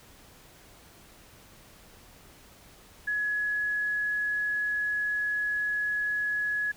sine tone, 1687 Hz, G#6, 27 cents sharp, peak -26 dBFS, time 3.07-6.72 s, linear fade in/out 10 ms, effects pink hiss -54 dBFS RMS until 6.76 s

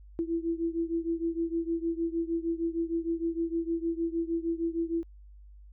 sine beating tone pair, 330.9 / 337.4 Hz, E4 / E4, +7 / +40 cents, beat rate 6.5 Hz, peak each -30 / -32 dBFS, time 0.19-5.03 s, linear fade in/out 0 ms, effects added 50 Hz sine -48 dBFS peak until 5.72 s

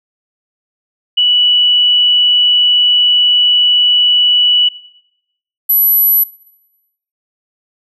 sine tone pair in turn, 2951 / 11804 Hz, F#7 / F#9, -5 / -5 cents, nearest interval 2 octaves, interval 2400 cents, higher second, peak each -7 dBFS, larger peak neither, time 1.17-4.69 / 5.69-6.24 s, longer first, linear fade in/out 10 ms, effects noise-tail reverb RT60 0.9 s tail -20 dB re dry

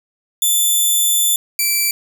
5% pulse tone pair in turn, 3520 / 2330 Hz, A7 / D7, 0 / -14 cents, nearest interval perfect fifth, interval 714 cents, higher first, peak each -5 dBFS, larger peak neither, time 0.42-1.36 / 1.59-1.91 s, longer first, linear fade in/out 2 ms, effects none

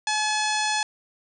harmonic tone, 854 Hz, G#5, 48 cents sharp, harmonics 1 / 2 / 3 / 4 / 5 / 6 / 7 / 8 / 10, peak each -26 / -29 / -31 / -32 / -33 / -34 / -34 / -35 / -36 dBFS, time 0.07-0.83 s, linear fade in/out 2 ms, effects none

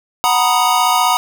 square chord, B major seventh, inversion second, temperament equal, 740 / 932.3 / 987.8 / 1244.5 Hz, F#5 / A#5 / B5 / D#6, 0 / 0 / 0 / 0 cents, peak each -18 dBFS, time 0.24-1.17 s, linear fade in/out 0 ms, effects none

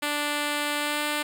5% pulse tone with pitch glide, 293.7 to 296.9 Hz, D4 to D4, 0 to +19 cents, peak -14 dBFS, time 0.02-1.23 s, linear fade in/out 10 ms, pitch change +19 cents, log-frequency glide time 0.79-1.03 s, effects none

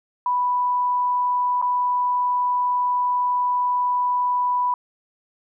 sine tone with dropouts, 987.8 Hz, B5, in tune, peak -18 dBFS, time 0.26-4.74 s, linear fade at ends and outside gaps 2 ms, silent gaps 1.616-1.624 s, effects none

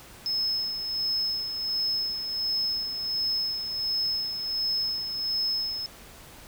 triangle tone with tremolo, 5190 Hz, E8, 28 cents flat, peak -22 dBFS, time 0.26-5.86 s, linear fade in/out 0 ms, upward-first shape sine, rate 1.4 Hz, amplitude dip 55%, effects tanh soft clip ceiling -19 dBFS + pink hiss -48 dBFS RMS until 6.47 s

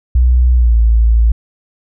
sine tone with pitch glide, 61.74 to 56.29 Hz, B1 to A1, 0 to +40 cents, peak -6 dBFS, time 0.15-1.32 s, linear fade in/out 5 ms, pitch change -160 cents, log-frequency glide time 0.54-0.77 s, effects none

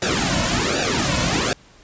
pink noise with flanger, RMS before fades -20 dBFS, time 0.02-1.53 s, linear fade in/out 2 ms, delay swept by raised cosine 0.93 to 2.53 ms, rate 1.3 Hz, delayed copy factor -0.95, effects pink hiss -50 dBFS RMS until 1.83 s + resampled to 16000 Hz

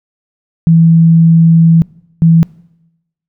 sine tone bursts at uneven times, 164.81 Hz, E3, in tune, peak -3 dBFS, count 2, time 0.67-1.82 / 2.22-2.43 s, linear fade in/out 0 ms, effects noise-tail reverb RT60 0.9 s tail -23 dB re dry

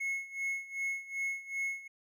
triangle tone with tremolo, 2180 Hz, C#7, 29 cents flat, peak -29 dBFS, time 0-1.88 s, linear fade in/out 10 ms, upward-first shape sine, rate 2.6 Hz, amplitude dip 85%, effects none

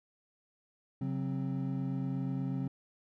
triangle tone cluster, 135.9 / 184.2 / 263.8 Hz, C#3 / F#3 / C4, -34 / -7 / +14 cents, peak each -33 / -36 / -35 dBFS, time 1.01-2.68 s, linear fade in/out 5 ms, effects none

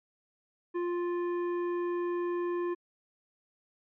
sine tone with hard clipping, 350 Hz, F4, 4 cents sharp, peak -31 dBFS, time 0.74-2.75 s, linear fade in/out 20 ms, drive 12 dB, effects low-pass 2000 Hz 12 dB/octave + MP3 64 kbps

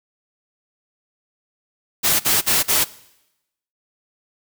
white noise bursts, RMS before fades -17 dBFS, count 4, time 2.03-2.848 s, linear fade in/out 20 ms, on 170 ms, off 46 ms, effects noise-tail reverb RT60 0.9 s tail -20 dB re dry

